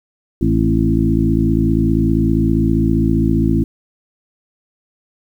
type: harmonic tone with a mistuned harmonic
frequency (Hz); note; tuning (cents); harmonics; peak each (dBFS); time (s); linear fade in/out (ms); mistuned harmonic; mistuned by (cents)
55.1; A1; +3; 1 / 2 / 3 / 4 / 5 / 6; -19 / -19 / -19 / -19 / -19 / -19; 0.41-3.64; 5; 5; -33
effects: 8-bit